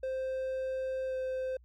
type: tone with pitch glide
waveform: triangle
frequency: 523 to 518.5 Hz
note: C5 to C5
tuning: -1 to -16 cents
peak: -30 dBFS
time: 0.03-1.57 s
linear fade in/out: 5 ms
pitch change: -15 cents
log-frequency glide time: 1.07-1.15 s
effects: added 60 Hz sine -56 dBFS peak until 1.64 s